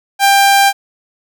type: tone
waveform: sawtooth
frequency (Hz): 793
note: G5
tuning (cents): +20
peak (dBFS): -3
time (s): 0.19-0.73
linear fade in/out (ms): 50
effects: none